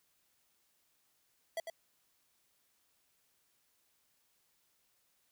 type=tone with echo; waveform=square; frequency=659.3 Hz; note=E5; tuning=in tune; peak=-35 dBFS; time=1.57-1.6 s; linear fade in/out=2 ms; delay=100 ms; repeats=1; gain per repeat=-6 dB; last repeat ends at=1.7 s; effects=white hiss -75 dBFS RMS until 5.31 s